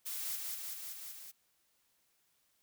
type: noise with echo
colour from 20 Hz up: blue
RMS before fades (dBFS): -40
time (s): 0.05-0.37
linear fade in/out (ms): 20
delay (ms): 190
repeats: 5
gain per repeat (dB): -2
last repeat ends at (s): 1.32
effects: white hiss -75 dBFS RMS until 2.62 s